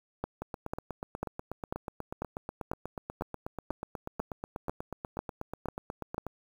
two click trains, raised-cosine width 1 ms, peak -18 / -22 dBFS, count 13 / 49, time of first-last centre 0.24-6.181 / 0.42-6.267 s, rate 2.02 / 8.21 Hz, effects 8-bit

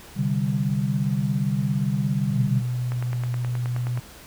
sine chord, C suspended second, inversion none, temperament equal with one note detuned, 130.81 / 148.11 / 196 Hz, C3 / D3 / G3, 0 / +15 / 0 cents, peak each -25 dBFS, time 0.15-2.63 s, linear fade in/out 50 ms
sine tone with pitch glide, 123.9 to 122.41 Hz, B2 to B2, +6 to -15 cents, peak -23 dBFS, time 2.3-4 s, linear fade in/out 10 ms, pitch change -21 cents, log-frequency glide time 2.79-3.17 s
click train, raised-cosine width 0.5 ms, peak -20 dBFS, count 11, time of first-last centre 2.92-3.975 s, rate 9.48 Hz
effects pink hiss -45 dBFS RMS until 4.26 s

